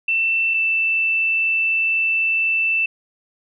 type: tone pair in turn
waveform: sine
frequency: 2676 / 2658 Hz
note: E7 / E7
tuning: +25 / +14 cents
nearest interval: unison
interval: 11 cents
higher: first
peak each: -16 dBFS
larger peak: neither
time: 0.08-0.54 / 0.54-2.86 s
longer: second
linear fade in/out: 5 ms
effects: none